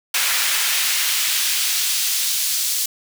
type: noise with high-pass filter sweep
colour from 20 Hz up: pink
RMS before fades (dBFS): -20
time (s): 0.14-2.86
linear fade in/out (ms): 5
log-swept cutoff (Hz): 1700 to 5000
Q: 0.86
effects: none